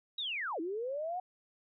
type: linear two-way sweep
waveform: sine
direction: down then up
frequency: 3897 to 311.1 to 748 Hz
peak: -34 dBFS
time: 0.18-1.2 s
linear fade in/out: 5 ms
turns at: 0.6 s
effects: none